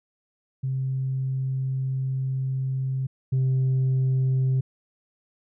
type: tone pair in turn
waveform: sine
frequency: 132.2 / 131.06 Hz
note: C3 / C3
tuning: +18 / +3 cents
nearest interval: unison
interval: 15 cents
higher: first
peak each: -23 / -17 dBFS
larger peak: second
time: 0.63-3.07 / 3.32-4.61 s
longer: first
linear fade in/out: 10 ms
effects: tanh soft clip ceiling -18 dBFS